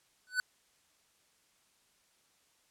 square tone with exponential growth, 1498 Hz, F#6, 21 cents sharp, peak -25 dBFS, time 0.27-0.4 s, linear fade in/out 1 ms, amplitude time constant 27 ms, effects white hiss -70 dBFS RMS until 2.7 s + low-pass 10000 Hz 12 dB/octave

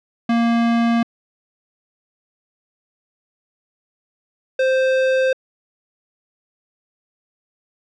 square tone pair in turn, 232.9 / 522.8 Hz, A#3 / C5, -1 / -1 cents, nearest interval octave + major second, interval 1400 cents, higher second, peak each -15 dBFS, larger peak neither, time 0.29-1.03 / 4.59-5.33 s, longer neither, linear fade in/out 5 ms, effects low-pass 3000 Hz 12 dB/octave

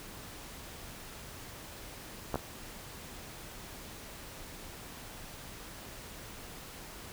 clicks, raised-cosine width 1 ms, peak -17 / -18 dBFS, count 2, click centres 2.343 / 2.357 s, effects pink hiss -47 dBFS RMS until 7.12 s

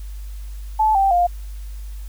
sine tone with pitch steps, 867 / 781.4 / 704.2 Hz, A5 / G5 / F5, -26 / -6 / +14 cents, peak -13 dBFS, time 0.79-1.27 s, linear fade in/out 10 ms, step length 160 ms, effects added 50 Hz sine -29 dBFS peak until 2.08 s + white hiss -50 dBFS RMS until 2.08 s

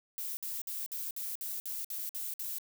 violet noise bursts, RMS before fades -38 dBFS, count 10, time 0.18-2.584 s, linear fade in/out 0 ms, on 190 ms, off 56 ms, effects none

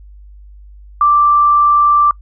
sine tone, 1174.7 Hz, D6, in tune, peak -7 dBFS, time 1.01-2.11 s, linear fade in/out 2 ms, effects noise-tail reverb RT60 0.1 s tail -23 dB re dry + added 50 Hz sine -35 dBFS peak until 2.21 s

